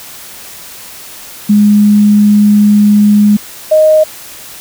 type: tone pair in turn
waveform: sine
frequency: 207.6 / 622.1 Hz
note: G#3 / D#5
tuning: 0 / 0 cents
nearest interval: octave + perfect fifth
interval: 1900 cents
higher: second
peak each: -3 dBFS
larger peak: neither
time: 1.49-3.37 / 3.71-4.04 s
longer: first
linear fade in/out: 10 ms
effects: white hiss -30 dBFS RMS until 4.6 s